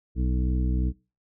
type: harmonic tone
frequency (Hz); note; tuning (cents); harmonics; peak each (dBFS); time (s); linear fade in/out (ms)
62.6; B1; +24; 1 / 2 / 3 / 4 / 5 / 7; -23 / -32 / -32 / -37 / -35 / -44; 0.15-0.93; 50
effects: noise-tail reverb RT60 0.3 s tail -21 dB re dry